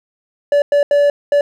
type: tone bursts at uneven times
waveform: triangle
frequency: 576 Hz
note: D5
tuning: 34 cents flat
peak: -7 dBFS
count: 4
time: 0.52-0.62 / 0.72-0.83 / 0.91-1.1 / 1.32-1.41 s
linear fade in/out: 2 ms
effects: none